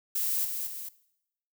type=noise with echo; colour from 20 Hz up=violet; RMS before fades=-29 dBFS; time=0.15-0.45 s; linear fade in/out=5 ms; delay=220 ms; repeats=2; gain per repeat=-5 dB; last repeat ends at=0.89 s; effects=noise-tail reverb RT60 0.8 s tail -19 dB re dry